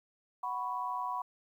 sine chord, F# suspended fourth, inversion none, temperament equal, 740 / 987.8 / 1108.7 Hz, F#5 / B5 / C#6, 0 / 0 / 0 cents, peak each -40 / -35 / -39 dBFS, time 0.43-1.22 s, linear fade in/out 5 ms, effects 11-bit

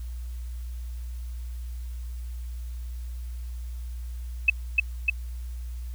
sine tone with echo, 2600 Hz, E7, 24 cents flat, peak -13 dBFS, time 4.48-4.5 s, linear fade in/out 5 ms, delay 300 ms, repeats 2, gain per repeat -2 dB, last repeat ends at 5.1 s, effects added 60 Hz sine -32 dBFS peak until 5.94 s + white hiss -56 dBFS RMS until 5.94 s

